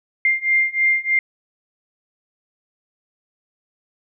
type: beating tone pair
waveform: sine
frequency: 2103 / 2106.2 Hz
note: C7 / C7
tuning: +8 / +11 cents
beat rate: 3.2 Hz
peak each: -19 / -18 dBFS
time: 0.25-1.19 s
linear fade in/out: 2 ms
effects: none